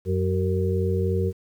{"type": "harmonic tone with a mistuned harmonic", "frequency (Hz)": 92.5, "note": "F#2", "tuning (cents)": 0, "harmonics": [1, 2, 4, 5], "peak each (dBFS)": [-23, -29, -27, -28], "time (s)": [0.05, 1.33], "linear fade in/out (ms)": 50, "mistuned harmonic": 4, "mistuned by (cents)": 42, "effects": ["9-bit"]}